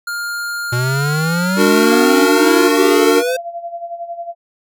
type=tone; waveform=square; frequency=1407 Hz; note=F6; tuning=12 cents sharp; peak=-21 dBFS; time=0.07-2.68 s; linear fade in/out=5 ms
type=exponential sweep; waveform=square; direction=up; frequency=120 to 523.3 Hz; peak=-16 dBFS; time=0.72-3.37 s; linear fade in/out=10 ms
type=chord; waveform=square; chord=D augmented; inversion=none; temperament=just; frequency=293.7 / 367.1 / 458.9 Hz; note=D4 / F#4 / A#4; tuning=0 / -14 / -27 cents; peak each=-16 dBFS; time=1.56-3.23 s; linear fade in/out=50 ms
type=tone with tremolo; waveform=sine; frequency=685 Hz; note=F5; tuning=34 cents flat; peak=-21 dBFS; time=1.82-4.35 s; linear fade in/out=50 ms; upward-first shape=sine; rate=11 Hz; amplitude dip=70%
effects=none